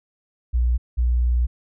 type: tone pair in turn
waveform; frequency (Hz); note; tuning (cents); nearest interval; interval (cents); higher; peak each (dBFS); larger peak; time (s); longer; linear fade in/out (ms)
sine; 60.4 / 60.4; B1 / B1; -38 / -38; unison; 0; neither; -16 / -16; neither; 0.53-0.78 / 0.97-1.47; second; 20
effects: none